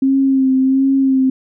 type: tone with vibrato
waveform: sine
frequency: 266.4 Hz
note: C4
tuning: 31 cents sharp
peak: -10 dBFS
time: 0.02-1.3 s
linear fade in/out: 5 ms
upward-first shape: sine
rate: 1.4 Hz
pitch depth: 29 cents each way
effects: none